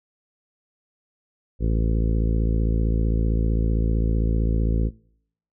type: harmonic tone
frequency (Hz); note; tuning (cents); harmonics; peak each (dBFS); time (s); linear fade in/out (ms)
55.5; A1; +16; 1 / 2 / 3 / 4 / 5 / 6 / 7 / 8 / 9; -20 / -26 / -30 / -32 / -34 / -36 / -37 / -38 / -39; 1.59-4.91; 50
effects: noise-tail reverb RT60 0.7 s tail -24 dB re dry